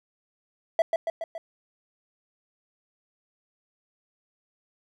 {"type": "tone with echo", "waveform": "triangle", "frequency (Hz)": 660, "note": "E5", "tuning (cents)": 2, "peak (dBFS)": -15, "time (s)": [0.79, 0.82], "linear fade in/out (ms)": 2, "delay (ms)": 140, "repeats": 4, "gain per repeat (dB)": -4, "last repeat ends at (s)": 1.38, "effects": []}